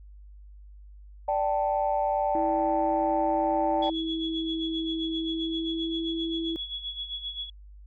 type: chord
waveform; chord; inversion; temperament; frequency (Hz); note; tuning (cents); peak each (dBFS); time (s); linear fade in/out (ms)
sine; D suspended fourth; none; equal with one note detuned; 587.3 / 777.7 / 880; D5 / G5 / A5; 0 / -14 / 0; -27 / -27 / -28; 1.28-3.9; 5
type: tone with pitch glide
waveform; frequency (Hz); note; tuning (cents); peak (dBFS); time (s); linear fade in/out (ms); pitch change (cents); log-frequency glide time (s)
sine; 324.2 to 328.9; E4 to E4; -29 to -4; -28; 2.35-6.56; 0; +25; 5.14-6.05
type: tone with tremolo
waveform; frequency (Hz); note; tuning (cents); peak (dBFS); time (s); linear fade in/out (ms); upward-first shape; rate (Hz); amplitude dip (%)
sine; 3369; G#7; +24; -30; 3.82-7.5; 5; sine; 7.6; 70
effects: tanh soft clip ceiling -14 dBFS + added 50 Hz sine -45 dBFS peak until 7.86 s